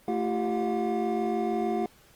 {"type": "tone cluster", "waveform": "triangle", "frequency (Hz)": [222.2, 343.5, 390.1, 718], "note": ["A3", "F4", "G4", "F5"], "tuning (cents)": [17, -29, -8, 48], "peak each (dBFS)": -29, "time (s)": [0.08, 1.86], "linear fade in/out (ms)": 2, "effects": ["pink hiss -58 dBFS RMS until 2.15 s", "Opus 24 kbps"]}